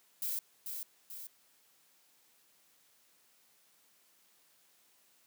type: noise with echo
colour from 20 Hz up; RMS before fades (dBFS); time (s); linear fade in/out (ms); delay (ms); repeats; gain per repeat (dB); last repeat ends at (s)
violet; -36; 0.22-0.39; 2; 440; 2; -5; 1.27
effects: white hiss -68 dBFS RMS until 5.26 s + high-pass 150 Hz 12 dB/octave